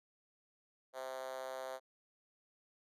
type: tone with high-pass filter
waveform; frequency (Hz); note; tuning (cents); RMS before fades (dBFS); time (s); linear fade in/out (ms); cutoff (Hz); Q
5% pulse; 130.81; C3; 0; -44; 0.93-1.8; 50; 570; 4.8
effects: resampled to 32000 Hz